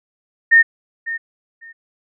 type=tone with echo; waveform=sine; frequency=1831 Hz; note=A#6; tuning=32 cents flat; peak=-6 dBFS; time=0.51-0.63 s; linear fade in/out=20 ms; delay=550 ms; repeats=2; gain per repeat=-15 dB; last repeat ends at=1.73 s; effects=none